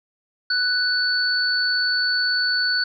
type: tone pair together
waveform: sine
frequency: 1488 / 4459 Hz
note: F#6 / C#8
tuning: +9 / +9 cents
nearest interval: octave + perfect fifth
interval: 1900 cents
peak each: -21 dBFS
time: 0.5-2.84 s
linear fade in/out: 5 ms
effects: none